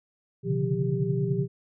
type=tone cluster; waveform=sine; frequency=124.6 / 138.1 / 148.3 / 176.5 / 396.5 Hz; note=B2 / C#3 / D3 / F3 / G4; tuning=+16 / -6 / +17 / +19 / +20 cents; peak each=-30 dBFS; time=0.43-1.48 s; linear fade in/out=50 ms; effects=none